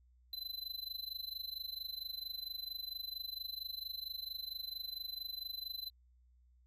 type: tone with amplitude modulation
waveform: square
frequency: 4038 Hz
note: B7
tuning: 38 cents sharp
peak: -38 dBFS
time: 0.33-5.9 s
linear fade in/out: 2 ms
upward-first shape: sine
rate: 24.4 Hz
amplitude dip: 90%
effects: added 61 Hz sine -64 dBFS peak until 6.66 s